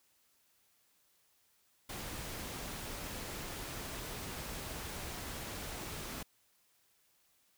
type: noise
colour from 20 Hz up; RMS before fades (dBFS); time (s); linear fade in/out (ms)
pink; -43; 1.89-6.23; 5
effects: white hiss -72 dBFS RMS until 7.57 s